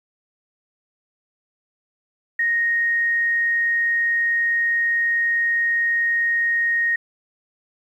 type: tone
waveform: sine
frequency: 1864.7 Hz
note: A#6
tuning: in tune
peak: -17 dBFS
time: 2.39-6.96 s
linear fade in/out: 5 ms
effects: 9-bit